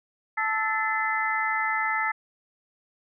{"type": "harmonic tone with a mistuned harmonic", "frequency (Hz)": 438.3, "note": "A4", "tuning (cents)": -7, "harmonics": [2, 3, 4, 5], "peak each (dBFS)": [-29, -29, -29, -29], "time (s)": [0.37, 2.12], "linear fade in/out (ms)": 10, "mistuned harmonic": 5, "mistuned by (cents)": -120, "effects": []}